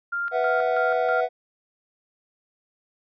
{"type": "tone with tremolo", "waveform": "sine", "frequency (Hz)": 1396.9, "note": "F6", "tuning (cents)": 0, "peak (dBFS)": -24, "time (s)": [0.12, 1.21], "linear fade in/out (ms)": 10, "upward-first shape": "square", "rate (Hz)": 3.1, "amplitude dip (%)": 65}
{"type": "chord", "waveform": "triangle", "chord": "B suspended fourth", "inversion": "none", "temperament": "just", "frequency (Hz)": [493.9, 658.5, 740.8], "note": ["B4", "E5", "F#5"], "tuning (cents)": [0, -2, 2], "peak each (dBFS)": -23, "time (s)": [0.31, 1.29], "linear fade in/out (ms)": 50}
{"effects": ["resampled to 11025 Hz"]}